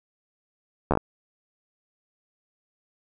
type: slowing click train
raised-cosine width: 1 ms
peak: -7 dBFS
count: 5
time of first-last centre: 0.91-0.973 s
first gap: 12 ms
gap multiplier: 1.19
effects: none